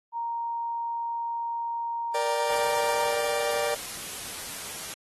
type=tone; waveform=sine; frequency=932.3 Hz; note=A#5; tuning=in tune; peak=-28 dBFS; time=0.12-3.13 s; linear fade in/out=50 ms
type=chord; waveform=40% pulse; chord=G minor; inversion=first; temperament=just; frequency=470.4 / 588 / 784 Hz; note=Bb4 / D5 / G5; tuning=+16 / +2 / 0 cents; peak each=-30 / -28 / -34 dBFS; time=2.14-3.75 s; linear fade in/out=10 ms
type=noise; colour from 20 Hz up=white; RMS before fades=-37 dBFS; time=2.5-4.94 s; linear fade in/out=2 ms
effects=AAC 32 kbps